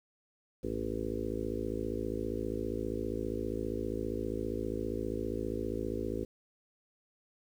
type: harmonic tone with a mistuned harmonic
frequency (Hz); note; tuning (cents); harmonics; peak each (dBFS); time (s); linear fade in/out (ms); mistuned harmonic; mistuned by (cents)
55; A1; 0; 1 / 2 / 4 / 5 / 6 / 7 / 8 / 9; -42 / -43 / -42 / -40 / -41 / -39 / -41 / -42; 0.63-6.25; 10; 2; -43
effects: 10-bit